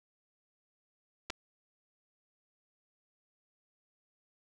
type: clicks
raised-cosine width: 0.2 ms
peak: -20 dBFS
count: 2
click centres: 1.3 / 1.303 s
effects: none